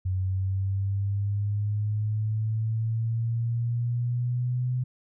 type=linear sweep; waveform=sine; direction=up; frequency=92.5 to 126.4 Hz; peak=-24 dBFS; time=0.05-4.84 s; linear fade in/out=10 ms; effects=none